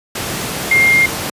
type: tone in noise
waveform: sine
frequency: 2119 Hz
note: C7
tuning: 21 cents sharp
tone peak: -8 dBFS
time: 0.71-1.06 s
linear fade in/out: 5 ms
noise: pink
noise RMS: -21 dBFS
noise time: 0.15-1.3 s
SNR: +10 dB
effects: high-pass 100 Hz 12 dB/octave + resampled to 32000 Hz